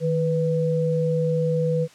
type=tone pair together; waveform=sine; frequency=157.4 / 494 Hz; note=D#3 / B4; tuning=+20 / 0 cents; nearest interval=octave + minor sixth; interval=1980 cents; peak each=-22 / -22 dBFS; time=0-1.88 s; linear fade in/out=50 ms; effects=white hiss -51 dBFS RMS until 1.94 s + low-pass 7000 Hz 12 dB/octave